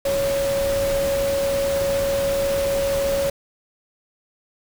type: tone in noise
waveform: sine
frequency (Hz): 554.4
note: C#5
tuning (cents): 0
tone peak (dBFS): -19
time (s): 0.05-3.3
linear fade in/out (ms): 5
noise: pink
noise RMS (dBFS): -29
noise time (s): 0.05-3.3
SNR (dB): +7
effects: none